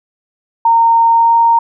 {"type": "tone with pitch glide", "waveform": "sine", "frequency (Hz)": [920, 925.9], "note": ["A#5", "A#5"], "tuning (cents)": [-23, -12], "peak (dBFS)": -6, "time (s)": [0.65, 1.59], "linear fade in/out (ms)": 5, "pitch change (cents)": 11, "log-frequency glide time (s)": [1.1, 1.34], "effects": []}